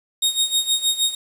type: tone with tremolo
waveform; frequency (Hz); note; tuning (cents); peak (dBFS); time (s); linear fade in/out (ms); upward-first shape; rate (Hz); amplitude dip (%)
sawtooth; 3729; A#7; 0; -12; 0.22-1.15; 5; sine; 6.4; 80
effects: resampled to 32000 Hz + 7-bit